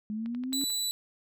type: linear sweep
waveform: sine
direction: up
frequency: 208.7 to 280 Hz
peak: -31 dBFS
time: 0.1-0.64 s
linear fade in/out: 0 ms
type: click train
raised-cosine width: 0.3 ms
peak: -33 dBFS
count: 6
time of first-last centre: 0.26-0.702 s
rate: 11.3 Hz
type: tone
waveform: 25% pulse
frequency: 3961 Hz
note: B7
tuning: 4 cents sharp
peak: -25 dBFS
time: 0.53-0.91 s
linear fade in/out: 0 ms
effects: none